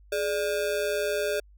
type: ring-modulated tone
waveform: square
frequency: 505 Hz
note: B4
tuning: 39 cents sharp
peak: -23 dBFS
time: 0.12-1.4 s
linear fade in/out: 5 ms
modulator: 85.4 Hz
effects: added 50 Hz sine -51 dBFS peak until 1.57 s